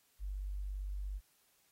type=tone; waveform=sine; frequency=48.72 Hz; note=G1; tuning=10 cents flat; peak=-37 dBFS; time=0.19-1.21 s; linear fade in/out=50 ms; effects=white hiss -72 dBFS RMS until 1.71 s + AAC 48 kbps